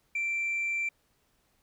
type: tone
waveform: sine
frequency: 2349 Hz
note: D7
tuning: in tune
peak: -26 dBFS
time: 0.15-0.89 s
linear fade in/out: 5 ms
effects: tanh soft clip ceiling -26 dBFS + pink hiss -71 dBFS RMS until 1.62 s